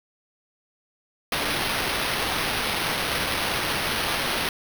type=noise with sample-and-hold; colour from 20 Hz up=white; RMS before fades=-26 dBFS; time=1.32-4.49 s; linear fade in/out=2 ms; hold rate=7350 Hz; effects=none